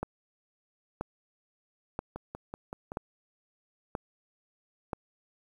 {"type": "two click trains", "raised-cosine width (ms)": 1, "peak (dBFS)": [-18, -24], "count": [6, 5], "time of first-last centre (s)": [[0.03, 4.932], [2.16, 2.919]], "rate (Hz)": [1.02, 5.27], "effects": ["9-bit"]}